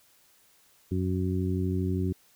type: harmonic tone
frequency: 92.5 Hz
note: F#2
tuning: in tune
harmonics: 1 / 2 / 3 / 4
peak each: -28 / -31 / -33 / -34 dBFS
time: 0.91-2.13 s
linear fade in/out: 10 ms
effects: white hiss -62 dBFS RMS until 2.35 s